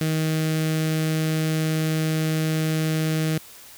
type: tone with notch filter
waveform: sawtooth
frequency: 157.7 Hz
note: D#3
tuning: 24 cents sharp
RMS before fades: -23 dBFS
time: 0.01-3.38 s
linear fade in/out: 2 ms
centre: 940 Hz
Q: 1.1
effects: white hiss -45 dBFS RMS until 3.77 s